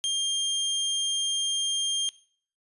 sawtooth tone, 3200 Hz, G7, 35 cents sharp, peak -21 dBFS, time 0.04-2.09 s, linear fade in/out 0 ms, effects noise-tail reverb RT60 0.5 s tail -19 dB re dry + resampled to 24000 Hz

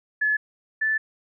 sine tone pair in turn, 1714 / 1753 Hz, A6 / A6, -46 / -7 cents, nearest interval unison, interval 39 cents, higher second, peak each -19 / -20 dBFS, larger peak first, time 0.21-0.37 / 0.81-0.98 s, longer second, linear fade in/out 10 ms, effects none

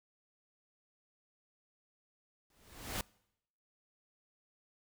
pink noise with exponential growth, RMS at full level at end -34 dBFS, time 2.5-3.01 s, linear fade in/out 2 ms, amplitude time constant 110 ms, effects noise-tail reverb RT60 0.8 s tail -25 dB re dry

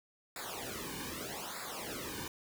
pink noise with flanger, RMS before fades -42 dBFS, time 0.36-2.28 s, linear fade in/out 2 ms, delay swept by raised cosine 0.33 to 1.53 ms, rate 0.81 Hz, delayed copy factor -1, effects none

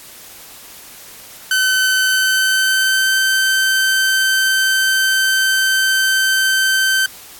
sawtooth tone with pitch glide, 1525 to 1546.3 Hz, G6 to G6, -48 to -24 cents, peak -9 dBFS, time 1.51-7.06 s, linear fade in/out 2 ms, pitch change +24 cents, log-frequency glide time 2.05-3.14 s, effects white hiss -38 dBFS RMS until 7.39 s + AAC 64 kbps

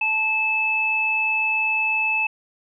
sine tone pair together, 874.3 / 2614 Hz, A5 / E7, -11 / -15 cents, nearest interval octave + perfect fifth, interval 1896 cents, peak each -28 / -19 dBFS, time 0.01-2.27 s, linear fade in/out 5 ms, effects none

